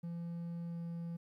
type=tone with pitch glide; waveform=triangle; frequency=170 to 169.02 Hz; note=F3 to E3; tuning=-46 to +44 cents; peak=-37 dBFS; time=0.03-1.17 s; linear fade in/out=10 ms; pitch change=-10 cents; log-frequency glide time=0.67-0.77 s; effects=13-bit